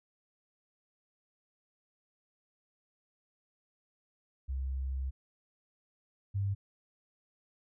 sine tone pair in turn, 66.2 / 99.19 Hz, C2 / G2, +21 / +21 cents, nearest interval perfect fifth, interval 700 cents, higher second, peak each -32 / -29 dBFS, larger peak second, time 4.48-5.11 / 6.34-6.55 s, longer first, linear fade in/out 20 ms, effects none

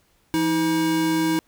square tone pair together, 169.09 / 319.2 Hz, E3 / D#4, +44 / +44 cents, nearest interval major seventh, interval 1100 cents, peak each -30 / -20 dBFS, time 0.34-1.39 s, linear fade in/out 0 ms, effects pink hiss -63 dBFS RMS until 1.47 s

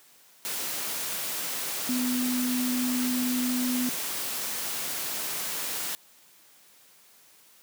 sine tone in noise, 250 Hz, B3, 21 cents sharp, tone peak -25 dBFS, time 1.89-3.89 s, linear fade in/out 0 ms, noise white, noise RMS -32 dBFS, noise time 0.45-5.95 s, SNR +4 dB, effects white hiss -57 dBFS RMS until 7.62 s + high-pass 150 Hz 12 dB/octave

